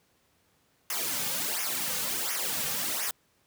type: noise with flanger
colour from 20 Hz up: white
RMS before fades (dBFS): -31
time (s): 0.9-3.11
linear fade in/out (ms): 2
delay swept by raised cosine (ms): 0.24 to 3.04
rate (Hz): 1.4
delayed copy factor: -0.85
effects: pink hiss -68 dBFS RMS until 3.46 s + high-pass 80 Hz 12 dB/octave